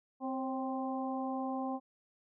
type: harmonic tone with a mistuned harmonic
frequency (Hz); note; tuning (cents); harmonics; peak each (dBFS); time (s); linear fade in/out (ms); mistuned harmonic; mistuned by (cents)
261.6; C4; 0; 1 / 2 / 3 / 4; -36 / -42 / -39 / -44; 0.2-1.8; 50; 2; +46
effects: none